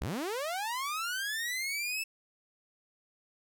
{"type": "linear sweep", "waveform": "sawtooth", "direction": "up", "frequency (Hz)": [41.47, 2648], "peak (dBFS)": -29, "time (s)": [0.01, 2.04], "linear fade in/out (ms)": 10, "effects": []}